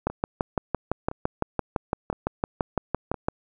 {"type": "two click trains", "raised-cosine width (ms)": 1, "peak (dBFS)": [-9, -20], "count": [20, 4], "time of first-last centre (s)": [[0.07, 3.285], [0.1, 3.143]], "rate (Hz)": [5.91, 0.986], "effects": []}